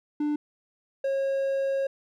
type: tone pair in turn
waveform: triangle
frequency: 296.9 / 543.9 Hz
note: D4 / C#5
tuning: +19 / -33 cents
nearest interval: minor seventh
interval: 1048 cents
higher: second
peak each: -22 dBFS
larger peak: neither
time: 0.2-0.36 / 1.04-1.87 s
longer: second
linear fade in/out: 5 ms
effects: none